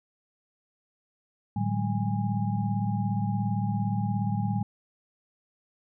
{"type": "tone cluster", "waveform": "sine", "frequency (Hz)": [110.4, 148.7, 186.7, 204, 820], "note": ["A2", "D3", "F#3", "G#3", "G#5"], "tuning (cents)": [6, 22, 16, -31, -22], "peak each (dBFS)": [-28, -35, -31, -32, -36], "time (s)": [1.56, 4.63], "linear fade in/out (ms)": 5, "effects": []}